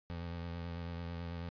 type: tone with vibrato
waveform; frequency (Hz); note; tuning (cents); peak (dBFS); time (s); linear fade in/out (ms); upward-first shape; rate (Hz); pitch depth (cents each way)
25% pulse; 85.2; F2; -42; -36; 0.1-1.49; 0; triangle; 9.1; 37
effects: resampled to 11025 Hz